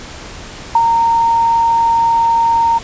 sine tone with ADSR envelope, 922 Hz, A#5, 19 cents flat, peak -5 dBFS, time 0.75-2.79 s, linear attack 4 ms, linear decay 44 ms, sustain -4 dB, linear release 18 ms, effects pink hiss -31 dBFS RMS until 2.83 s + resampled to 16000 Hz

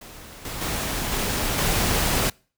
pink noise with level steps, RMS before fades -42 / -32 / -27 / -25 / -22 dBFS, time 0.01-2.3 s, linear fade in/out 5 ms, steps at 0.45 / 0.61 / 1.12 / 1.58 s, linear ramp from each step 2 ms, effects noise-tail reverb RT60 0.4 s tail -26 dB re dry

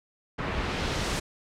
pink noise with low-pass filter sweep, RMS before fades -30 dBFS, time 0.38-1.2 s, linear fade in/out 10 ms, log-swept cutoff 1900 to 8200 Hz, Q 0.85, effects none

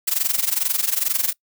blue noise with amplitude modulation, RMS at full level -18 dBFS, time 0.07-1.33 s, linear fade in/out 10 ms, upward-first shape sine, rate 22.3 Hz, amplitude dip 85%, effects noise-tail reverb RT60 0.1 s tail -23 dB re dry

